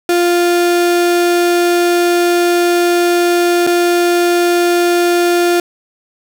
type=tone with dropouts; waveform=35% pulse; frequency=349.2 Hz; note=F4; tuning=in tune; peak=-8 dBFS; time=0.09-5.6 s; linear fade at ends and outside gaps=2 ms; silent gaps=3.667-3.672 s; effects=none